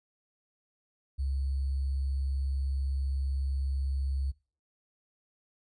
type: tone with sample-and-hold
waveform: sine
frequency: 67.9 Hz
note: C#2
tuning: 35 cents flat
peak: -28 dBFS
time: 1.18-4.32 s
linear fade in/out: 20 ms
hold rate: 4410 Hz
effects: noise-tail reverb RT60 0.4 s tail -23 dB re dry + resampled to 22050 Hz